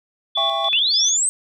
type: tone with tremolo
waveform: sine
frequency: 3459 Hz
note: A7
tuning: 30 cents flat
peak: -18 dBFS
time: 0.35-1.17 s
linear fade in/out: 10 ms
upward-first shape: square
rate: 3.4 Hz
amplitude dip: 55%
type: chord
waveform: triangle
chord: C# diminished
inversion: first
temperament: just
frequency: 665.2 / 798.3 / 1108.7 Hz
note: E5 / G5 / C#6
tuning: +16 / +31 / 0 cents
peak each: -23 dBFS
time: 0.37-0.69 s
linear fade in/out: 5 ms
type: linear sweep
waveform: sine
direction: up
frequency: 2515 to 8372 Hz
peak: -16 dBFS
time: 0.73-1.29 s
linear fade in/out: 0 ms
effects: none